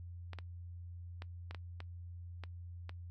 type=clicks; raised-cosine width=0.3 ms; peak=-30 dBFS; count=8; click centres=0.333 / 0.387 / 1.221 / 1.51 / 1.547 / 1.804 / 2.437 / 2.894 s; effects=noise-tail reverb RT60 0.1 s tail -20 dB re dry + added 87 Hz sine -45 dBFS peak until 3.1 s